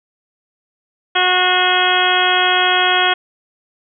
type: harmonic tone with a mistuned harmonic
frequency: 365.2 Hz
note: F#4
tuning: 23 cents flat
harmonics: 1 / 2 / 3 / 4 / 5 / 6 / 7 / 8 / 9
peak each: -23 / -18 / -21 / -18 / -22 / -24 / -22 / -24 / -18 dBFS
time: 1.15-3.14 s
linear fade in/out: 10 ms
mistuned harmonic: 6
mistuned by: -53 cents
effects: none